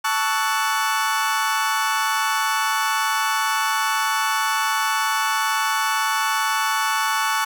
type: chord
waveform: 35% pulse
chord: F# minor seventh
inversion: first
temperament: equal with one note detuned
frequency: 880 / 1120.3 / 1318.5 / 1480 Hz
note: A5 / C#6 / E6 / F#6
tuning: 0 / +18 / 0 / 0 cents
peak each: -22 / -22 / -27 / -24 dBFS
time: 0.04-7.45 s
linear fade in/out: 10 ms
effects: none